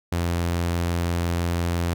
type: tone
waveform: sawtooth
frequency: 85.9 Hz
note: F2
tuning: 28 cents flat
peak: -18 dBFS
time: 0.12-1.94 s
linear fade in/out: 5 ms
effects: none